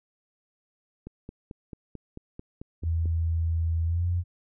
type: click train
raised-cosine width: 3 ms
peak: -26 dBFS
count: 10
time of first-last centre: 1.07-3.057 s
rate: 4.53 Hz
type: tone with pitch glide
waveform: sine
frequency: 82.4 to 87.81 Hz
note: E2 to F2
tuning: 0 to +10 cents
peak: -23 dBFS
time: 2.82-4.24 s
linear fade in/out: 50 ms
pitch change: +110 cents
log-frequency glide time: 3.85-4.06 s
effects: none